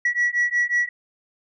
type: beating tone pair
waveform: sine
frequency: 1932 / 1937.5 Hz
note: B6 / B6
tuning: -39 / -34 cents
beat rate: 5.5 Hz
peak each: -20 dBFS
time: 0.05-0.89 s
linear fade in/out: 5 ms
effects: tanh soft clip ceiling -15 dBFS

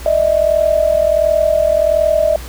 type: tone pair together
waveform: sine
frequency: 605 / 646.4 Hz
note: D#5 / E5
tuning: -49 / -34 cents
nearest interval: minor second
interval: 115 cents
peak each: -13 dBFS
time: 0.06-2.36 s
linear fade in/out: 2 ms
effects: added 60 Hz sine -28 dBFS peak until 2.48 s + pink hiss -34 dBFS RMS until 2.48 s

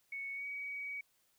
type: tone with pitch glide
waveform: sine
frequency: 2217 to 2262 Hz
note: C#7 to C#7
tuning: 0 to +34 cents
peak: -39 dBFS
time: 0.12-1.01 s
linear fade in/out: 5 ms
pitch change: +34 cents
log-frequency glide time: 0.34-0.45 s
effects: white hiss -74 dBFS RMS until 1.38 s

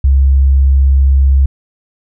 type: tone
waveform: sine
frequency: 67.7 Hz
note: C#2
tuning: 40 cents flat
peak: -5 dBFS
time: 0.04-1.46 s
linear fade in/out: 5 ms
effects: none

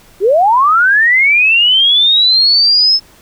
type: linear sweep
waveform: sine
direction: up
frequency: 352 to 5274 Hz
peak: -6 dBFS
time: 0.2-3 s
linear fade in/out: 50 ms
effects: pink hiss -44 dBFS RMS until 3.21 s

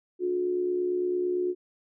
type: tone with amplitude modulation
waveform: sine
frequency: 360.4 Hz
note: F#4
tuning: 45 cents flat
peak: -22 dBFS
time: 0.19-1.55 s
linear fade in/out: 50 ms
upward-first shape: sine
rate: 68.9 Hz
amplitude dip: 55%
effects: none

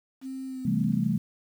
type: tone with pitch glide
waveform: sine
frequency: 264.1 to 252.6 Hz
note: C4 to B3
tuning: +16 to +39 cents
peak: -33 dBFS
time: 0.21-1.03 s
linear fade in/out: 50 ms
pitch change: -77 cents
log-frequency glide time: 0.46-0.73 s
type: chord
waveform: sine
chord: A minor seventh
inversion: first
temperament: equal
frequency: 130.81 / 164.81 / 196 / 220 Hz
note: C3 / E3 / G3 / A3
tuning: 0 / 0 / 0 / 0 cents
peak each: -31 / -29 / -28 / -27 dBFS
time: 0.65-1.18 s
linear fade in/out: 5 ms
effects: 9-bit

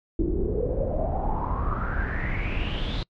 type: noise with low-pass filter sweep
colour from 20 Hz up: brown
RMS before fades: -26 dBFS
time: 0.19-3.03 s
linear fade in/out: 2 ms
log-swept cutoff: 320 to 3900 Hz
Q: 8.6
effects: noise-tail reverb RT60 0.1 s tail -26 dB re dry + MP3 64 kbps

